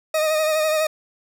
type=tone with vibrato; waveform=40% pulse; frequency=622.3 Hz; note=D#5; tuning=in tune; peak=-17 dBFS; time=0.14-0.87 s; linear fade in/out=5 ms; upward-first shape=sine; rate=12 Hz; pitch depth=33 cents each way; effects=none